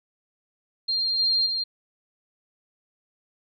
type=tone with level steps; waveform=sine; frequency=4196 Hz; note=C8; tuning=4 cents sharp; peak=-22 / -19 / -24 dBFS; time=0.88-1.64 s; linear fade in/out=10 ms; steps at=1.19 / 1.46 s; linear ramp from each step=5 ms; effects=none